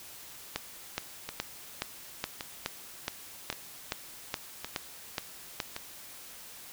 two click trains, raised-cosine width 0.2 ms, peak -18 / -13 dBFS, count 5 / 13, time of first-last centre 1.29-5.764 / 0.56-5.602 s, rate 0.894 / 2.38 Hz, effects white hiss -48 dBFS RMS until 6.72 s

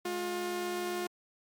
sawtooth tone pair together, 211.6 / 355.9 Hz, G#3 / F4, +33 / +33 cents, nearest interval major sixth, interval 900 cents, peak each -38 / -29 dBFS, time 0.05-1.07 s, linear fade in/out 5 ms, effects MP3 96 kbps

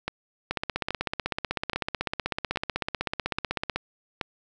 two click trains, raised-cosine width 0.3 ms, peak -12 / -11 dBFS, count 6 / 53, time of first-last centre 0.08-4.212 / 0.51-3.76 s, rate 1.21 / 16 Hz, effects none

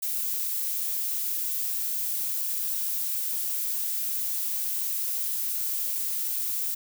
violet noise, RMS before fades -29 dBFS, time 0.02-6.75 s, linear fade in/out 10 ms, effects none

